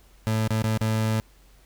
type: tone with dropouts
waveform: 30% pulse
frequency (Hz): 110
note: A2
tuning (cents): 0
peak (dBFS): -19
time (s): 0.27-1.2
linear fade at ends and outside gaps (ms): 0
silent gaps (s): 0.477-0.506 / 0.623-0.641 / 0.775-0.81
effects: added 47 Hz sine -53 dBFS peak until 1.65 s + pink hiss -59 dBFS RMS until 1.65 s